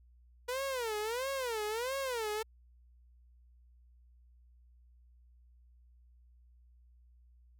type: tone with vibrato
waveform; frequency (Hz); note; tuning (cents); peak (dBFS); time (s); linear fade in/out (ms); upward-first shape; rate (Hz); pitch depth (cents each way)
sawtooth; 480; B4; -49; -30; 0.48-2.43; 10; sine; 1.5; 230
effects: added 60 Hz sine -59 dBFS peak until 7.59 s